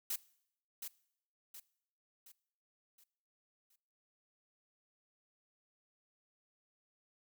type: noise with echo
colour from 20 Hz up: blue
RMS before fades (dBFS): -37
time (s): 0.1-0.16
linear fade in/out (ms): 5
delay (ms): 720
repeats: 5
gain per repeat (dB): -7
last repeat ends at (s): 3.76
effects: noise-tail reverb RT60 0.7 s tail -21 dB re dry